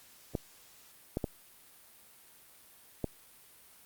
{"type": "clicks", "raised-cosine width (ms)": 2, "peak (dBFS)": -18, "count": 4, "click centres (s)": [0.352, 1.171, 1.242, 3.043], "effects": ["white hiss -58 dBFS RMS until 3.85 s", "Opus 48 kbps"]}